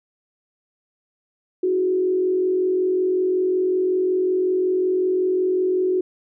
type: tone with frequency modulation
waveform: sine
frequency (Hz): 369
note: F#4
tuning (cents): -5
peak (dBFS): -17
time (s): 1.63-6.01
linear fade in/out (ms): 5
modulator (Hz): 45.4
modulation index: 0.5
effects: none